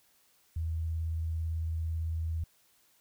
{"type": "tone with vibrato", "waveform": "sine", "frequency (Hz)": 81.2, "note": "E2", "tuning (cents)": -26, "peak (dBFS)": -30, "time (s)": [0.56, 2.44], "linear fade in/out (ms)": 5, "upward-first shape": "triangle", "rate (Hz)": 18, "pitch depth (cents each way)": 23, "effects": ["white hiss -67 dBFS RMS until 3 s"]}